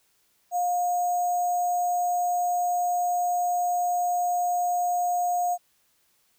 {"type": "tone with sample-and-hold", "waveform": "sine", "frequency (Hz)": 710, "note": "F5", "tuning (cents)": 28, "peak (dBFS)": -22, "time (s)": [0.51, 5.58], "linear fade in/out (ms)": 50, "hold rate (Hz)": 7350, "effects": ["white hiss -67 dBFS RMS until 6.38 s"]}